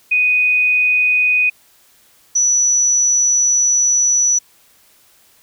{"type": "tone pair in turn", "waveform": "sine", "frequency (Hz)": [2489, 5920], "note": ["D#7", "F#8"], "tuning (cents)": [0, 0], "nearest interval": "octave + minor third", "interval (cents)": 1500, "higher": "second", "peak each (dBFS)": -11, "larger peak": "neither", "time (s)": [[0.11, 1.5], [2.35, 4.39]], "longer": "second", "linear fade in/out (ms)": 10, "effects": ["white hiss -52 dBFS RMS until 5.42 s"]}